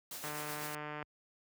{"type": "noise with tremolo", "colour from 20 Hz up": "white", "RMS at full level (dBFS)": -43, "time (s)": [0.11, 0.75], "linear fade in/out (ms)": 2, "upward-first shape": "sine", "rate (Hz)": 8, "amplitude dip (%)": 40}
{"type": "click train", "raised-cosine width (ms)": 0.5, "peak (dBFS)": -27, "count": 119, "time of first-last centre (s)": [0.24, 1.027], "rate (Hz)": 150}
{"effects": ["high-pass 60 Hz 12 dB/octave"]}